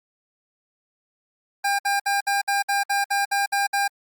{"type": "tone bursts", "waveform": "25% pulse", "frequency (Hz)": 801, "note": "G5", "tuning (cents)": 37, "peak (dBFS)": -16, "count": 11, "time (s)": [1.64, 3.88], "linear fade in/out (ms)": 10, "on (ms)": 150, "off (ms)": 59, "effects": ["Opus 48 kbps"]}